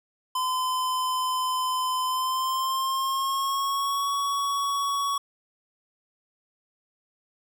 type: tone with pitch glide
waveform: square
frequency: 1022 to 1121 Hz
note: C6 to C#6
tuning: -41 to +19 cents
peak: -25 dBFS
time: 0.35-5.18 s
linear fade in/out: 5 ms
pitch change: +160 cents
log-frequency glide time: 2.05-4.09 s
effects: none